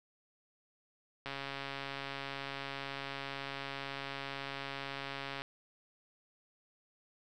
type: click train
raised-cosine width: 0.3 ms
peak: -24 dBFS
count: 575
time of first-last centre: 1.26-5.419 s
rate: 138 Hz
effects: none